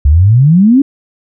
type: exponential sweep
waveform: sine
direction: up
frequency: 66.8 to 288.4 Hz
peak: -3 dBFS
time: 0.05-0.82 s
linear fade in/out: 5 ms
effects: none